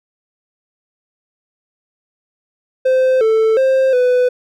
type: tone with pitch steps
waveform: triangle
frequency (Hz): 518 / 442.4 / 528 / 498.6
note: C5 / A4 / C5 / B4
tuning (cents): -17 / +9 / +16 / +16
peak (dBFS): -8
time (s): 2.85-4.29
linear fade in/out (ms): 10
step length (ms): 360
effects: none